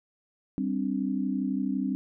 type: chord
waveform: sine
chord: G suspended fourth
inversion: none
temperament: equal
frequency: 196 / 261.6 / 293.7 Hz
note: G3 / C4 / D4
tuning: 0 / 0 / 0 cents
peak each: -30 / -29 / -33 dBFS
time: 0.58-1.95 s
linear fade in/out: 0 ms
effects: none